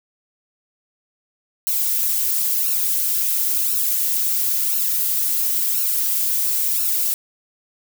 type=noise with flanger; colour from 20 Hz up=violet; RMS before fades=-20 dBFS; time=1.67-7.14 s; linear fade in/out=0 ms; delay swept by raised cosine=0.72 to 5.22 ms; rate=0.97 Hz; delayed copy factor=+0.95; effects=none